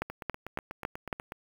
two click trains, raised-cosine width 0.5 ms, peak -23 / -15 dBFS, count 11 / 5, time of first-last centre 0.1-1.321 / 0.02-1.128 s, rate 8.19 / 3.61 Hz, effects 7-bit

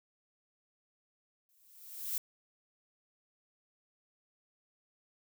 violet noise with exponential growth, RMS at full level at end -33 dBFS, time 1.49-2.18 s, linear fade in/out 1 ms, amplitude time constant 150 ms, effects none

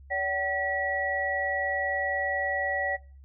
sine tone cluster, 571 / 761 / 1935 Hz, D5 / F#5 / B6, -49 / +48 / -36 cents, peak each -32 / -32 / -29 dBFS, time 0.1-2.97 s, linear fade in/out 20 ms, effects noise-tail reverb RT60 0.4 s tail -21 dB re dry + added 68 Hz sine -47 dBFS peak until 3.24 s

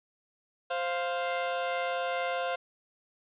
sawtooth tone pair together, 523.3 / 698.5 Hz, C5 / F5, 0 / 0 cents, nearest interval perfect fourth, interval 500 cents, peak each -28 dBFS, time 0.7-2.56 s, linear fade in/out 10 ms, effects resampled to 8000 Hz + 10-bit

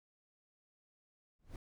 brown noise with exponential growth, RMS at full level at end -40 dBFS, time 1.39-1.56 s, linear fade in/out 2 ms, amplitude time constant 36 ms, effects none

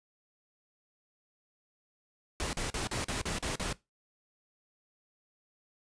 pink noise bursts, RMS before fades -34 dBFS, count 8, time 2.4-3.727 s, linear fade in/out 0 ms, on 130 ms, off 41 ms, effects noise-tail reverb RT60 0.2 s tail -19 dB re dry + resampled to 22050 Hz

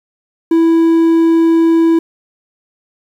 triangle tone, 329.6 Hz, E4, in tune, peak -5 dBFS, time 0.51-1.99 s, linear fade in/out 5 ms, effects 7-bit

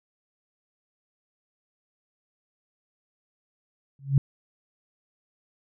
sine tone with exponential growth, 137.8 Hz, C#3, 10 cents flat, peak -12 dBFS, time 3.99-4.18 s, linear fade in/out 2 ms, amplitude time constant 40 ms, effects none

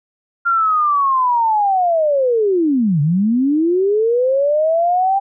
sine linear two-way sweep, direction down then up, 1396.9 to 139.6 to 795 Hz, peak -12 dBFS, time 0.45-5.2 s, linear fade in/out 20 ms, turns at 3.01 s, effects none

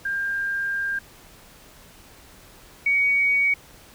sine tone pair in turn, 1599 / 2248 Hz, G6 / C#7, +34 / +24 cents, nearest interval tritone, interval 590 cents, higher second, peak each -23 / -17 dBFS, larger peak second, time 0.05-0.99 / 2.86-3.54 s, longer first, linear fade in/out 5 ms, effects pink hiss -49 dBFS RMS until 3.94 s

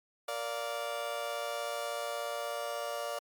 30% pulse chord, Bb major, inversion none, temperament just, 466.2 / 582.7 / 699.2 Hz, Bb4 / D5 / F5, 0 / -14 / +2 cents, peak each -40 / -34 / -37 dBFS, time 0.28-3.19 s, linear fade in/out 5 ms, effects MP3 96 kbps

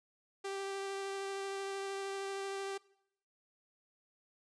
sawtooth tone with vibrato, 392 Hz, G4, in tune, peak -34 dBFS, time 0.44-2.78 s, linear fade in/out 10 ms, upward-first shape triangle, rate 13 Hz, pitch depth 12 cents each way, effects noise-tail reverb RT60 0.8 s tail -23 dB re dry + resampled to 22050 Hz

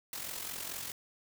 white noise with amplitude modulation, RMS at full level -38 dBFS, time 0.13-0.92 s, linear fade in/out 2 ms, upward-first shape sine, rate 44.5 Hz, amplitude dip 60%, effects none

